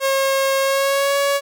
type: tone with pitch glide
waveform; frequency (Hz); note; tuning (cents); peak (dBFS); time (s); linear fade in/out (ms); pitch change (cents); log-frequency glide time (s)
sawtooth; 541 to 561.7; C#5 to C#5; -42 to +23; -12; 0-1.41; 50; +65; 0.61-1.18
effects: none